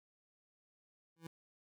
25% pulse tone with exponential growth, 164.81 Hz, E3, in tune, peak -39 dBFS, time 1.16-1.27 s, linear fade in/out 5 ms, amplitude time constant 23 ms, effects none

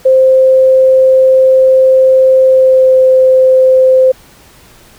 sine tone with pitch glide, 523.3 to 519.4 Hz, C5 to C5, 0 to -13 cents, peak -3 dBFS, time 0.05-4.12 s, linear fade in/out 10 ms, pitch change -13 cents, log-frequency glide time 2.43-2.99 s, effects pink hiss -41 dBFS RMS until 4.98 s

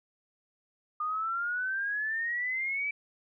sine exponential sweep, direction up, 1214 to 2320 Hz, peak -29 dBFS, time 1-2.91 s, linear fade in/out 5 ms, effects none

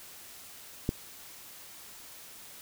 click, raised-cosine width 3 ms, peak -14 dBFS, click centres 0.891 s, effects white hiss -49 dBFS RMS until 2.61 s

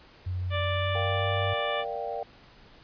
sine tone with pitch glide, 90.9 to 97.99 Hz, F#2 to G2, -30 to 0 cents, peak -28 dBFS, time 0.26-1.54 s, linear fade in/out 10 ms, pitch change +130 cents, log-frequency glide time 0.59-1.28 s
harmonic tone, 587.3 Hz, D5, in tune, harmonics 1 / 2 / 3 / 4 / 5 / 6, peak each -31 / -34 / -36 / -37 / -38 / -39 dBFS, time 0.5-1.85 s, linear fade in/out 50 ms
sine chord, G minor seventh, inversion first, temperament equal, 466.2 / 587.3 / 698.5 / 784 Hz, Bb4 / D5 / F5 / G5, 0 / 0 / 0 / 0 cents, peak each -36 dBFS, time 0.95-2.23 s, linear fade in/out 2 ms
effects pink hiss -54 dBFS RMS until 2.83 s + resampled to 11025 Hz

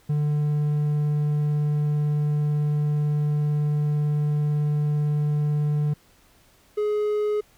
triangle tone pair in turn, 148.5 / 420 Hz, D3 / G#4, +20 / +19 cents, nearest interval octave + tritone, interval 1799 cents, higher second, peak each -18 / -19 dBFS, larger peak first, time 0.09-5.94 / 6.77-7.41 s, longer first, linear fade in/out 10 ms, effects pink hiss -58 dBFS RMS until 7.57 s

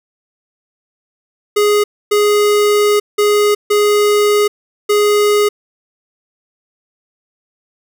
square tone bursts at uneven times, 415.3 Hz, G#4, in tune, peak -10 dBFS, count 5, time 1.56-1.84 / 2.11-3 / 3.18-3.55 / 3.7-4.48 / 4.89-5.49 s, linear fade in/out 10 ms, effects none

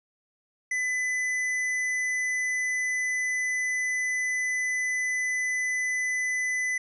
sine tone with tanh clipping, 2005 Hz, B6, 26 cents sharp, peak -27 dBFS, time 0.71-6.78 s, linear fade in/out 5 ms, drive 12 dB, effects resampled to 24000 Hz

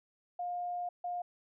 sine tone bursts at uneven times, 709 Hz, F5, 26 cents sharp, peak -34 dBFS, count 2, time 0.39-0.89 / 1.04-1.22 s, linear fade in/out 5 ms, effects none

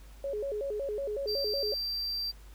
sine tone with vibrato, 483.2 Hz, B4, 38 cents flat, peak -31 dBFS, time 0.24-1.74 s, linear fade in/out 2 ms, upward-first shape square, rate 5.4 Hz, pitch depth 240 cents each way
triangle tone, 4699 Hz, D8, in tune, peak -30 dBFS, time 1.27-2.32 s, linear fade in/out 20 ms
effects added 50 Hz sine -48 dBFS peak until 2.54 s + pink hiss -59 dBFS RMS until 2.54 s

